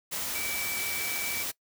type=tone in noise; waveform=sine; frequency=2304 Hz; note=D7; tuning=34 cents flat; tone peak=-34 dBFS; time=0.34-1.44 s; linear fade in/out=20 ms; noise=white; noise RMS=-33 dBFS; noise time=0.11-1.52 s; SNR=-4 dB; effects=noise-tail reverb RT60 0.1 s tail -21 dB re dry